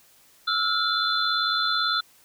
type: tone cluster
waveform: sine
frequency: 1322 / 1420 / 3507 / 4088 Hz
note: E6 / F6 / A7 / C8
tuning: +5 / +28 / -6 / -41 cents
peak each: -27 dBFS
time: 0.47-2.01 s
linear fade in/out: 10 ms
effects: white hiss -57 dBFS RMS until 2.24 s